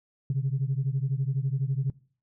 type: beating tone pair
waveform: sine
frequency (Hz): 130.4 / 142.4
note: C3 / C#3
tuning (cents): -5 / +47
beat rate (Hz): 12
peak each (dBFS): -26 / -27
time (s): 0.3-1.9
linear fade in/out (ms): 2
effects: noise-tail reverb RT60 0.5 s tail -24 dB re dry + tanh soft clip ceiling -19 dBFS